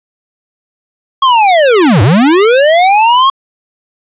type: linear two-way sweep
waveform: square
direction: down then up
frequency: 1101 to 92.5 to 1101 Hz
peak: -5 dBFS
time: 1.22-3.3 s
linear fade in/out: 5 ms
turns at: 2.02 s
effects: resampled to 8000 Hz + 7-bit